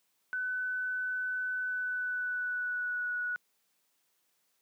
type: tone with pitch glide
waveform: sine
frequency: 1504 to 1467.1 Hz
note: F#6 to F#6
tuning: +28 to -15 cents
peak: -31 dBFS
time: 0.33-3.36 s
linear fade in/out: 0 ms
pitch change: -43 cents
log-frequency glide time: 1.59-3.13 s
effects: white hiss -75 dBFS RMS until 4.61 s + high-pass 150 Hz 12 dB/octave